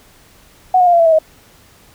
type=tone with pitch steps; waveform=sine; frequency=740 / 720.6 / 701.7 / 683.3 / 665.4 / 647.9 / 630.9 Hz; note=F#5 / F#5 / F5 / F5 / E5 / E5 / D#5; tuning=0 / -46 / +8 / -38 / +16 / -30 / +24 cents; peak=-7 dBFS; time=0.74-1.188 s; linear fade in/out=5 ms; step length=64 ms; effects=pink hiss -47 dBFS RMS until 1.94 s